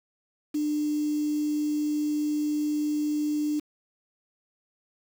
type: tone with quantisation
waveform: sine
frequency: 299.2 Hz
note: D4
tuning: 32 cents sharp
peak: -24 dBFS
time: 0.54-3.6 s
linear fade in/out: 10 ms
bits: 7
effects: none